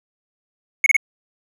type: tone bursts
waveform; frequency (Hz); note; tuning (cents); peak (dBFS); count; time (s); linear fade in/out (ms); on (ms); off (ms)
triangle; 2199; C#7; -14; -9; 3; 0.84-0.966; 2; 22; 30
effects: none